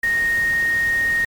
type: tone in noise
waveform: sine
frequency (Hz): 1859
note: A#6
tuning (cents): -5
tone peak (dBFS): -16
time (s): 0.03-1.25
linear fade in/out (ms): 5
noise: pink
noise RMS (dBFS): -34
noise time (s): 0.03-1.25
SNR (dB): +15
effects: MP3 96 kbps